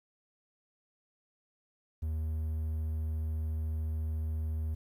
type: tone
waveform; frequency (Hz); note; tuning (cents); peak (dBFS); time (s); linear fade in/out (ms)
triangle; 78.5; D#2; +16; -29; 2.02-4.75; 10
effects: 11-bit